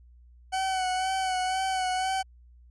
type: tone with vibrato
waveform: 40% pulse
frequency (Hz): 751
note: F#5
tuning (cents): +26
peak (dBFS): -25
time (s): 0.52-2.23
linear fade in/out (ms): 20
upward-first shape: sine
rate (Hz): 2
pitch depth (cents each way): 33
effects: added 60 Hz sine -51 dBFS peak until 2.7 s + resampled to 24000 Hz